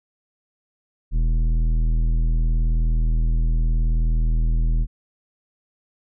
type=tone with tanh clipping; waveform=sine; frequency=40.41 Hz; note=E1; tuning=34 cents flat; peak=-18 dBFS; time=1.11-4.87 s; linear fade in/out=50 ms; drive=11 dB; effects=none